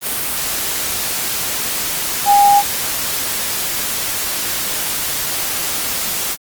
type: tone in noise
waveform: sine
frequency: 810 Hz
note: G#5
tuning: 43 cents flat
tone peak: -7 dBFS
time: 2.25-2.63 s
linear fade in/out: 50 ms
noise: white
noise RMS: -20 dBFS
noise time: 0.01-6.37 s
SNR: +10 dB
effects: Opus 32 kbps